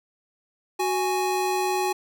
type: tone pair together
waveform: square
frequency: 370 / 830.6 Hz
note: F#4 / G#5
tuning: 0 / 0 cents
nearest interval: octave + major second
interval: 1400 cents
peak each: -26 dBFS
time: 0.79-1.93 s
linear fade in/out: 10 ms
effects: none